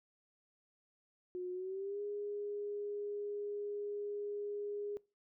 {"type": "tone with pitch glide", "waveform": "sine", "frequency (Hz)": [362.1, 411.2], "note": ["F#4", "G#4"], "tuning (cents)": [-37, -17], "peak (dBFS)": -38, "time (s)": [1.35, 4.97], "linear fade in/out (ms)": 0, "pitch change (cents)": 220, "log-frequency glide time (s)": [1.52, 2.01], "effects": ["noise-tail reverb RT60 0.3 s tail -23 dB re dry"]}